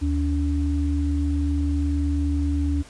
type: tone pair together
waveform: sine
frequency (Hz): 75.7 / 285.8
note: D#2 / D4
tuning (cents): -47 / -47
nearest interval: octave + major seventh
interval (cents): 2300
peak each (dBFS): -21 / -25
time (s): 0.01-2.83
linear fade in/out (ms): 20
effects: pink hiss -47 dBFS RMS until 2.89 s + resampled to 22050 Hz